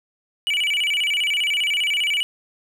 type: tone with vibrato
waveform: triangle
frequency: 2600 Hz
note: E7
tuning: 24 cents flat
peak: -17 dBFS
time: 0.47-2.23 s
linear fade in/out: 0 ms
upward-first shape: square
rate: 15 Hz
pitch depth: 210 cents each way
effects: none